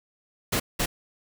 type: noise bursts at uneven times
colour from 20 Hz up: pink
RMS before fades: -25 dBFS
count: 2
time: 0.52-0.6 / 0.79-0.86 s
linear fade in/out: 10 ms
effects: none